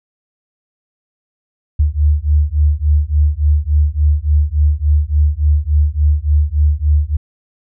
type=beating tone pair; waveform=sine; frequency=72.9 / 76.4 Hz; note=D2 / D#2; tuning=-12 / -31 cents; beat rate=3.5 Hz; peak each=-13 dBFS; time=1.79-7.17 s; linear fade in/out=10 ms; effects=none